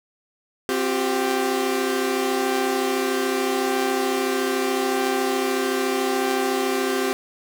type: chord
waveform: sawtooth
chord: C suspended fourth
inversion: none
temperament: equal with one note detuned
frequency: 261.6 / 358.2 / 392 Hz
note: C4 / F4 / G4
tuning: 0 / +44 / 0 cents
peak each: -22 / -24 / -19 dBFS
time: 0.69-7.13 s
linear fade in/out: 0 ms
effects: none